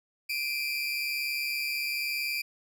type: tone pair together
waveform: 30% pulse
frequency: 2361 / 2502 Hz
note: D7 / D#7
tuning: +9 / +9 cents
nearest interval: minor second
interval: 100 cents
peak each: -28 / -33 dBFS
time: 0.29-2.42 s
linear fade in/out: 10 ms
effects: none